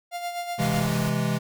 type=tone with tremolo; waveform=45% pulse; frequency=699 Hz; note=F5; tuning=1 cent sharp; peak=-27 dBFS; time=0.11-0.88 s; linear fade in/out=50 ms; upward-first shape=sine; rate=8 Hz; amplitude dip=55%
type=chord; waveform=square; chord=C augmented; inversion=none; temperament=equal; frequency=130.81 / 164.81 / 207.7 Hz; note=C3 / E3 / G#3; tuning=0 / 0 / 0 cents; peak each=-28 dBFS; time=0.58-1.39 s; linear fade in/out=20 ms
type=noise; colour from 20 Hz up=pink; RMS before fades=-35 dBFS; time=0.61-1.1 s; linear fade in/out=10 ms
effects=none